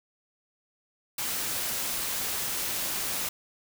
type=noise; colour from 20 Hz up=white; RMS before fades=-31 dBFS; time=1.18-3.29 s; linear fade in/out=5 ms; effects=none